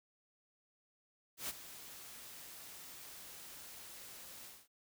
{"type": "noise with ADSR envelope", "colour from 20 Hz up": "white", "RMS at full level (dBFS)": -39, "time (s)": [1.37, 4.68], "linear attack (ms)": 120, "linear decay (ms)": 27, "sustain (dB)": -13, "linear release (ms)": 220, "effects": []}